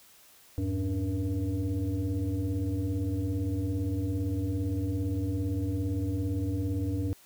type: tone with frequency modulation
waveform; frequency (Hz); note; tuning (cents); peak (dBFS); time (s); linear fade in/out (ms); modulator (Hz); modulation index
sine; 102.3; G#2; -26; -27; 0.58-7.13; 0; 187; 1.3
effects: white hiss -57 dBFS RMS until 7.25 s